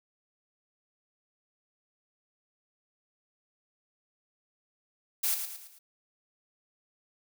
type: noise with echo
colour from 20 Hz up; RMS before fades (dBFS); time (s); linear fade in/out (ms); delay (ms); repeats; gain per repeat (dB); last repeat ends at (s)
blue; -28; 5.23-5.35; 10; 110; 4; -7; 5.79
effects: none